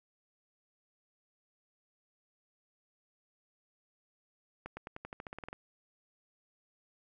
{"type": "accelerating click train", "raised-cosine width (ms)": 0.5, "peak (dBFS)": -27, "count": 13, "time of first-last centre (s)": [4.66, 5.529], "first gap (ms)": 110, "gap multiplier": 0.92, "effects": []}